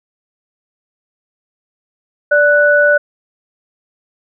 sine tone pair together, 585.4 / 1482 Hz, D5 / F#6, -6 / +2 cents, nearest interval octave + major third, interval 1608 cents, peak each -10 dBFS, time 2.31-2.98 s, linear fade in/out 10 ms, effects none

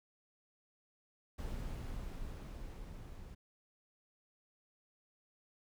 brown noise with level ramp, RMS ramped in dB -40 to -50 dBFS, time 1.38-3.35 s, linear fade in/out 10 ms, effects none

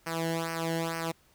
sawtooth tone with flanger, 164.81 Hz, E3, in tune, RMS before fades -32 dBFS, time 0.06-1.12 s, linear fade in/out 10 ms, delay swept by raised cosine 0.27 to 0.84 ms, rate 2.2 Hz, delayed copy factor -0.85, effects pink hiss -64 dBFS RMS until 1.34 s

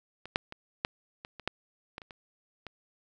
clicks, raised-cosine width 0.3 ms, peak -27 / -9 / -25 / -11 / -25 / -28 / -13 / -23 / -30 / -29 / -25 dBFS, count 11, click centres 0.256 / 0.359 / 0.524 / 0.849 / 1.249 / 1.397 / 1.476 / 1.981 / 2.018 / 2.108 / 2.667 s, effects none

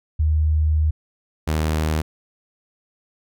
sine / sawtooth tone pair in turn, 77.3 / 77.97 Hz, D#2 / D#2, -11 / +4 cents, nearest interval unison, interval 15 cents, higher second, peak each -15 dBFS, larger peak neither, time 0.19-0.91 / 1.47-2.02 s, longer first, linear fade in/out 10 ms, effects none

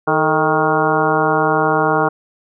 harmonic tone with a mistuned harmonic, 156.9 Hz, D#3, 15 cents sharp, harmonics 1 / 2 / 3 / 4 / 5 / 6 / 7 / 8 / 9, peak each -24 / -22 / -19 / -22 / -19 / -23 / -21 / -25 / -21 dBFS, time 0.07-2.09 s, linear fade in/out 10 ms, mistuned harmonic 3, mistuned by -74 cents, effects none

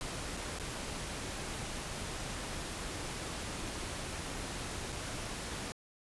pink noise with dropouts, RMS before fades -40 dBFS, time 0.01-5.72 s, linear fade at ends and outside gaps 0 ms, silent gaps 0.368-0.372 / 0.587-0.598 / 4.921-4.925 s, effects resampled to 24000 Hz

